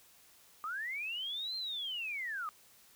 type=linear two-way sweep; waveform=sine; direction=up then down; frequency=1193 to 4191 to 1193 Hz; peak=-36 dBFS; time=0.64-2.49 s; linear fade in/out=0 ms; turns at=1.56 s; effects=white hiss -62 dBFS RMS until 2.95 s